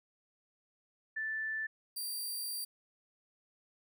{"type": "tone pair in turn", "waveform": ["sine", "10% pulse"], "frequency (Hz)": [1760, 4714], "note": ["A6", "D8"], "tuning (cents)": [0, 6], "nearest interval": "octave + perfect fourth", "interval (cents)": 1706, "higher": "second", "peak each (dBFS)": [-34, -30], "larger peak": "second", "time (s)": [[1.16, 1.67], [1.96, 2.65]], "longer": "second", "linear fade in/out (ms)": 10, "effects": []}